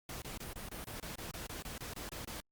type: noise bursts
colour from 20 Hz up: pink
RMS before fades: -44 dBFS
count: 15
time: 0.09-2.404 s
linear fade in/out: 2 ms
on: 130 ms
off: 26 ms
effects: Opus 48 kbps